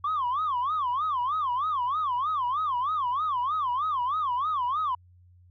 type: tone with vibrato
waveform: sine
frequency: 1108.7 Hz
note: C#6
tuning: in tune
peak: -23 dBFS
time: 0.04-4.95 s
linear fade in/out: 5 ms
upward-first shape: sine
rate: 3.2 Hz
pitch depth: 240 cents each way
effects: tanh soft clip ceiling -22 dBFS + added 89 Hz sine -53 dBFS peak until 5.5 s